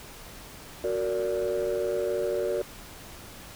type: chord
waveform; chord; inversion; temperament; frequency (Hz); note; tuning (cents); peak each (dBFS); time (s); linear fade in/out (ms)
sine; Gb augmented; none; just; 370 / 462.5 / 578.1; Gb4 / Bb4 / D5; 0 / -14 / -27; -28; 0.84-2.62; 2
effects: tanh soft clip ceiling -21 dBFS + pink hiss -45 dBFS RMS until 3.55 s